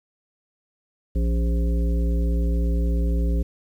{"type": "harmonic tone with a mistuned harmonic", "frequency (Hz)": 58.27, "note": "A#1", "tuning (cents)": 0, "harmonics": [1, 3, 5, 7, 9], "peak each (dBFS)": [-19, -29, -33, -36, -38], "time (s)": [1.15, 3.43], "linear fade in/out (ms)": 10, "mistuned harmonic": 5, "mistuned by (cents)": -56, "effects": ["9-bit"]}